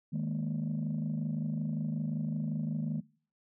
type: chord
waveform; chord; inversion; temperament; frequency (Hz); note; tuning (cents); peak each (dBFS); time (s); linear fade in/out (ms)
sine; D# suspended fourth; none; equal; 155.56 / 207.7 / 233.1; D#3 / G#3 / A#3; 0 / 0 / 0; -32 / -35 / -35; 0.12-3.01; 20
effects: noise-tail reverb RT60 0.4 s tail -19 dB re dry + tanh soft clip ceiling -26 dBFS